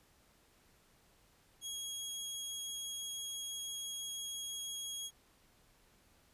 20% pulse tone, 3302 Hz, G#7, 11 cents flat, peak -35 dBFS, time 1.61-5.11 s, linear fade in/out 50 ms, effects pink hiss -68 dBFS RMS until 6.33 s + resampled to 32000 Hz

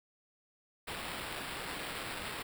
white noise with sample-and-hold, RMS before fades -41 dBFS, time 0.87-2.43 s, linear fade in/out 10 ms, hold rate 6300 Hz, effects none

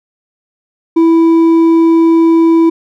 sine tone with hard clipping, 329.6 Hz, E4, in tune, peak -6 dBFS, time 0.96-2.7 s, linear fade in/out 10 ms, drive 4 dB, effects none

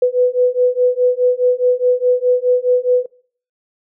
sine beating tone pair, 495.2 / 500 Hz, B4 / B4, +5 / +21 cents, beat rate 4.8 Hz, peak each -14 dBFS, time 0.02-3.06 s, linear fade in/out 5 ms, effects noise-tail reverb RT60 0.5 s tail -21 dB re dry

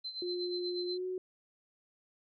sine tone with tremolo, 4080 Hz, C8, 44 cents flat, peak -36 dBFS, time 0.04-0.98 s, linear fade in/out 10 ms, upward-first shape sine, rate 8.3 Hz, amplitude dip 70%
sine tone with pitch glide, 355.5 to 369.3 Hz, F4 to F#4, +31 to -3 cents, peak -34 dBFS, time 0.22-1.18 s, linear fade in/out 2 ms, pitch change +66 cents, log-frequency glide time 0.87-1.06 s
effects none

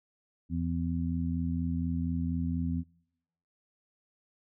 harmonic tone, 84.2 Hz, E2, 37 cents sharp, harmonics 1 / 2 / 3, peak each -33 / -33 / -33 dBFS, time 0.49-2.84 s, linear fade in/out 50 ms, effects noise-tail reverb RT60 0.8 s tail -25 dB re dry

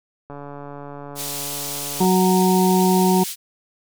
click train, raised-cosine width 1 ms, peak -22 dBFS, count 251, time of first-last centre 0.3-2.048 s, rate 143 Hz
white band-pass noise, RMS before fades -29 dBFS, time 1.15-3.36 s, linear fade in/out 50 ms, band 2900 to 15000 Hz, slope 12 dB/octave
harmonic tone, 185 Hz, F#3, in tune, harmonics 1 / 2 / 4 / 5, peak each -16 / -19 / -24 / -22 dBFS, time 2-3.24 s, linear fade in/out 10 ms
effects none

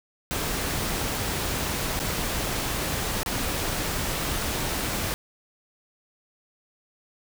pink noise with dropouts, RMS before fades -28 dBFS, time 0.31-5.14 s, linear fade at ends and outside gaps 0 ms, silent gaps 1.992-2 / 3.232-3.261 s, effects none

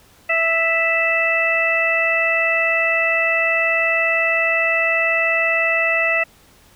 harmonic tone, 659.3 Hz, E5, in tune, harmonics 1 / 2 / 3 / 4, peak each -22 / -26 / -19 / -19 dBFS, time 0.29-6.24 s, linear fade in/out 10 ms, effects pink hiss -51 dBFS RMS until 6.75 s

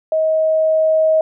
sine tone with level ramp, 633 Hz, D#5, 30 cents sharp, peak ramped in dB -13 to -10 dBFS, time 0.12-1.21 s, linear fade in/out 2 ms, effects none

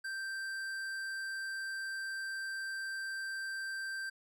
sine tone with tanh clipping, 1568 Hz, G6, in tune, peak -39 dBFS, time 0.04-4.1 s, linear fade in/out 10 ms, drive 14 dB, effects none

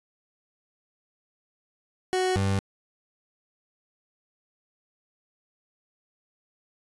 30% pulse tone pair in turn, 370.6 / 97.71 Hz, F#4 / G2, +3 / -5 cents, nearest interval octave + major seventh, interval 2308 cents, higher first, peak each -20 dBFS, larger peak neither, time 2.13-2.36 / 2.36-2.59 s, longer neither, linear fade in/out 0 ms, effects resampled to 24000 Hz

